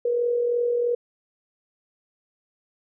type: tone with amplitude modulation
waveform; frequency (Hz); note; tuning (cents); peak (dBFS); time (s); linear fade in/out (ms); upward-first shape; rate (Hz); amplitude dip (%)
sine; 480; B4; -49; -18; 0.05-0.95; 5; sine; 43; 45
effects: none